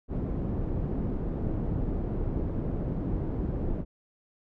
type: low-pass noise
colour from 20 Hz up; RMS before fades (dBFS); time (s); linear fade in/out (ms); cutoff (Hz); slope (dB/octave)
pink; -30; 0.08-3.85; 50; 370; 12
effects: none